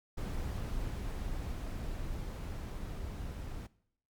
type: noise with level ramp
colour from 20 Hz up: brown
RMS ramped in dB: -36 to -41 dBFS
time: 0.17-3.67 s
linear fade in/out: 10 ms
effects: noise-tail reverb RT60 0.7 s tail -21 dB re dry + MP3 96 kbps